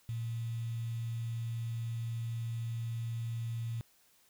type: tone with quantisation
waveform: sine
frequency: 115.5 Hz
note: A#2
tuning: 16 cents flat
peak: -34 dBFS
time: 0.09-3.81 s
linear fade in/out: 0 ms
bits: 9
effects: white hiss -67 dBFS RMS until 4.29 s